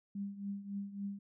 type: tone with tremolo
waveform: sine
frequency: 200 Hz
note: G3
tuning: 35 cents sharp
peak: -35 dBFS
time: 0.15-1.19 s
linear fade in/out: 5 ms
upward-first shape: triangle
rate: 3.6 Hz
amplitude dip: 80%
effects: none